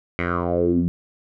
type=tone with low-pass filter sweep; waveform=10% pulse; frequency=87.31 Hz; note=F2; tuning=in tune; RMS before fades=-21 dBFS; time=0.19-0.88 s; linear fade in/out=0 ms; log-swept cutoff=2200 to 180 Hz; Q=5.5; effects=none